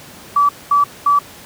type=tone bursts; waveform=sine; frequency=1151 Hz; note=D6; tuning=35 cents flat; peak=-9 dBFS; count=3; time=0.36-1.19 s; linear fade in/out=5 ms; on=130 ms; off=220 ms; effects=pink hiss -38 dBFS RMS until 1.45 s + high-pass 100 Hz 12 dB/octave